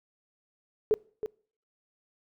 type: tone with echo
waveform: sine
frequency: 430 Hz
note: A4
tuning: 40 cents flat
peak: -19 dBFS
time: 0.91-0.94 s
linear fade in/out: 0 ms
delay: 320 ms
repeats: 1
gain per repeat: -10 dB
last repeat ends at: 1.26 s
effects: noise-tail reverb RT60 0.5 s tail -25 dB re dry